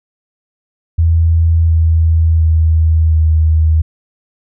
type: tone with pitch steps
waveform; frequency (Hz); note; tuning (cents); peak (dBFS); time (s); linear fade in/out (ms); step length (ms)
sine; 82.41 / 81.32 / 80.25 / 79.19; E2 / E2 / E2 / D#2; 0 / -23 / -46 / +31; -7; 0.98-3.82; 10; 710
effects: none